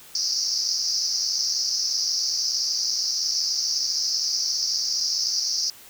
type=band-pass noise; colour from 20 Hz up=pink; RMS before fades=-25 dBFS; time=0.15-5.7 s; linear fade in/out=2 ms; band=4700 to 5900 Hz; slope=96 dB/octave; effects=white hiss -47 dBFS RMS until 5.89 s